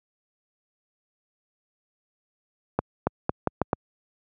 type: accelerating click train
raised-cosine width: 1 ms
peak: -7 dBFS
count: 6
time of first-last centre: 2.79-3.731 s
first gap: 280 ms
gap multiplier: 0.8
effects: high-pass 80 Hz 12 dB/octave